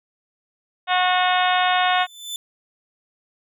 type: harmonic tone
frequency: 364.5 Hz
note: F#4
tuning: 26 cents flat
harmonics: 2 / 3 / 4 / 5 / 6 / 7 / 8 / 9 / 10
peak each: -19 / -24 / -25 / -27 / -29 / -30 / -29 / -32 / -28 dBFS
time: 0.87-2.07 s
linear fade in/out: 50 ms
type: tone with exponential growth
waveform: sawtooth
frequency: 3520 Hz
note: A7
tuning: in tune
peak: -22 dBFS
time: 1.85-2.36 s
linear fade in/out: 1 ms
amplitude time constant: 110 ms
effects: none